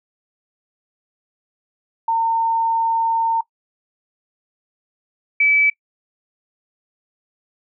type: tone pair in turn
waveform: sine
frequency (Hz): 910 / 2300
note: A#5 / D7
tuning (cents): -42 / -37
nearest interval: octave + major third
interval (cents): 1605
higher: second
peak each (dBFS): -15 / -12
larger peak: second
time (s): 2.08-3.41 / 5.4-5.7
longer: first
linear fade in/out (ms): 5
effects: noise-tail reverb RT60 0.1 s tail -21 dB re dry